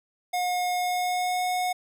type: tone with pitch glide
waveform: square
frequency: 720 to 728.4 Hz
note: F#5 to F#5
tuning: -47 to -27 cents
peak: -25 dBFS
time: 0.33-1.73 s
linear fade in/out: 10 ms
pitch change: +20 cents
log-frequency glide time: 0.76-1.43 s
effects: none